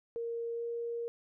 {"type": "tone with pitch glide", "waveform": "sine", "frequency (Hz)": [465.3, 468.5], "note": ["A#4", "A#4"], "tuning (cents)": [-3, 9], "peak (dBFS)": -34, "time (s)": [0.16, 1.08], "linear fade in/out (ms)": 0, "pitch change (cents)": 12, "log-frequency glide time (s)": [0.54, 0.63], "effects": []}